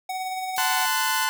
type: tone with tremolo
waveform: square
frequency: 749 Hz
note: F#5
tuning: 21 cents sharp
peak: -27 dBFS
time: 0.09-0.86 s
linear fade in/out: 5 ms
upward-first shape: sine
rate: 18 Hz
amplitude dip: 30%
type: high-pass noise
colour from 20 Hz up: white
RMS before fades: -32 dBFS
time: 0.56-1.25 s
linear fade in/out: 5 ms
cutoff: 3700 Hz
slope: 24 dB/octave
type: chord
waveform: sawtooth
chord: F# diminished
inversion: first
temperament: equal with one note detuned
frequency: 880 / 1033.3 / 1480 Hz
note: A5 / C6 / F#6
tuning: 0 / -22 / 0 cents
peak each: -23 dBFS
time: 0.58-1.29 s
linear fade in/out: 0 ms
effects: none